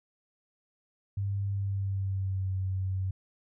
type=tone with pitch glide; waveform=sine; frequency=99.4 to 94.58 Hz; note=G2 to F#2; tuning=+25 to +39 cents; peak=-28 dBFS; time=1.17-3.11 s; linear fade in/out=5 ms; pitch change=-86 cents; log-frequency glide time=1.52-2.52 s; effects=none